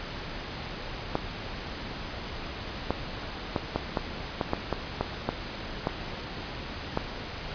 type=clicks; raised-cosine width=1 ms; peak=-11 dBFS; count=12; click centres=1.154 / 2.906 / 3.562 / 3.76 / 3.972 / 4.412 / 4.534 / 4.727 / 5.01 / 5.29 / 5.871 / 6.974 s; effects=pink hiss -37 dBFS RMS until 7.54 s + resampled to 11025 Hz